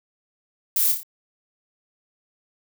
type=noise with echo; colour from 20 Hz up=violet; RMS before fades=-21 dBFS; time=0.76-0.92 s; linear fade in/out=2 ms; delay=28 ms; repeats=4; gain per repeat=-5 dB; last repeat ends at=1.032 s; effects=none